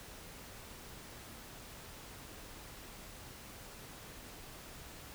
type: silence
effects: pink hiss -51 dBFS RMS until 5.14 s